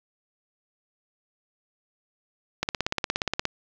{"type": "click train", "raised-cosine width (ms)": 0.2, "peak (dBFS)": -7, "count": 15, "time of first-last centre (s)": [2.63, 3.454], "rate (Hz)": 17, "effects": ["low-pass 6000 Hz 12 dB/octave", "7-bit"]}